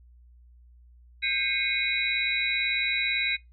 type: tone cluster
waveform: sine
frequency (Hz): 1596 / 2068 / 2186 / 2475 / 3877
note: G6 / C7 / C#7 / D#7 / B7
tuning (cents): +31 / -21 / -25 / -10 / -33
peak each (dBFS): -36 / -33 / -29 / -29 / -30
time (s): 1.22-3.37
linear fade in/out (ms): 20
effects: noise-tail reverb RT60 0.2 s tail -24 dB re dry + added 60 Hz sine -51 dBFS peak until 3.52 s